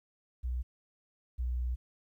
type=tone pair in turn; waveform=sine; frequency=61.74 / 61.42 Hz; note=B1 / B1; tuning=0 / -9 cents; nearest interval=unison; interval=9 cents; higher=first; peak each=-31 / -30 dBFS; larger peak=second; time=0.43-0.63 / 1.38-1.76 s; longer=second; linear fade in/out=20 ms; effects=12-bit